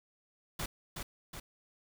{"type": "noise with echo", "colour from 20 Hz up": "pink", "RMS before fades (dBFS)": -37, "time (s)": [0.59, 0.66], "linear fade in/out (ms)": 5, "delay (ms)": 370, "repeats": 2, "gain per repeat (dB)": -4, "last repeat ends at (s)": 1.4, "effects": []}